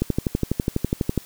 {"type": "click train", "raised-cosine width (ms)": 3, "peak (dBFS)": -7, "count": 15, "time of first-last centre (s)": [0.02, 1.177], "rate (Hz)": 12.1, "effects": ["white hiss -46 dBFS RMS until 1.25 s"]}